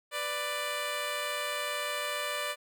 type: tone pair together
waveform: 10% pulse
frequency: 495.3 / 589 Hz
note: B4 / D5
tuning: +5 / +5 cents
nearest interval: minor third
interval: 300 cents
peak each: -31 / -24 dBFS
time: 0.11-2.56 s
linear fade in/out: 50 ms
effects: none